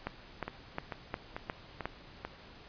two click trains, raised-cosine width 0.5 ms, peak -22 / -19 dBFS, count 5 / 6, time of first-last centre 0.48-2.25 / 0.07-1.856 s, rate 2.26 / 2.8 Hz, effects pink hiss -53 dBFS RMS until 2.68 s + resampled to 11025 Hz

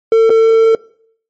triangle tone with dropouts, 449.5 Hz, A4, 37 cents sharp, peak -3 dBFS, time 0.12-0.75 s, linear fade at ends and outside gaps 2 ms, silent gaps 0.296-0.302 s, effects noise-tail reverb RT60 0.6 s tail -22 dB re dry + MP3 32 kbps

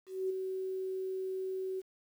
sine tone with ADSR envelope, 377.4 Hz, F#4, 34 cents sharp, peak -29 dBFS, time 0.06-1.82 s, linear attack 240 ms, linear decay 8 ms, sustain -5 dB, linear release 30 ms, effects 10-bit

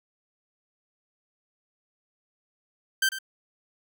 sawtooth tone with echo, 1560 Hz, G6, 9 cents flat, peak -17 dBFS, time 3.02-3.09 s, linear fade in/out 5 ms, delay 98 ms, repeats 1, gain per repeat -12 dB, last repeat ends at 3.188 s, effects none

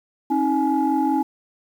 sine tone cluster, 270.7 / 315.9 / 843 Hz, C#4 / D#4 / G#5, -41 / +26 / +26 cents, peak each -21 dBFS, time 0.3-1.23 s, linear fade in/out 10 ms, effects tanh soft clip ceiling -10 dBFS + 8-bit

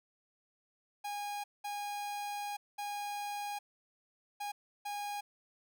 45% pulse tone bursts at uneven times, 820 Hz, G#5, 22 cents flat, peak -37 dBFS, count 5, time 1.04-1.44 / 1.64-2.57 / 2.78-3.59 / 4.4-4.52 / 4.85-5.21 s, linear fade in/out 10 ms, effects none

